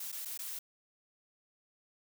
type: noise with dropouts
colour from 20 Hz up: blue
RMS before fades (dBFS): -41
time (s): 0-0.59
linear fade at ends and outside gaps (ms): 5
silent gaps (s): 0.118-0.125 / 0.25-0.255 / 0.376-0.39
effects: none